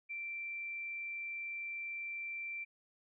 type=tone; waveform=sine; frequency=2349 Hz; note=D7; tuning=in tune; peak=-39 dBFS; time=0.09-2.65 s; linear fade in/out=20 ms; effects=none